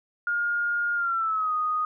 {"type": "tone with pitch glide", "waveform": "sine", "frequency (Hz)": [1419, 1242.5], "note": ["F6", "D#6"], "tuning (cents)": [27, -3], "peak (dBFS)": -23, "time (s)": [0.27, 1.85], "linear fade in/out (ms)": 2, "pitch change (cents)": -230, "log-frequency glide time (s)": [0.95, 1.53], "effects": []}